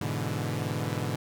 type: chord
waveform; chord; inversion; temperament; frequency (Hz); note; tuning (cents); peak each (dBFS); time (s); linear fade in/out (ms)
sawtooth; E dominant seventh; first; equal with one note detuned; 103.83 / 123.47 / 146.32 / 164.81; G#2 / B2 / D3 / E3; 0 / 0 / -6 / 0; -30 / -30 / -30 / -33; 0.01-1.16; 5
effects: none